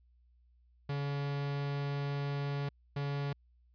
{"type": "tone bursts at uneven times", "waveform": "45% pulse", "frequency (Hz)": 141.8, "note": "C#3", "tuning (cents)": 40, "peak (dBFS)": -33, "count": 2, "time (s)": [[0.89, 2.69], [2.96, 3.33]], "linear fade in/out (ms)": 5, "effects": ["added 60 Hz sine -63 dBFS peak until 3.74 s", "resampled to 11025 Hz"]}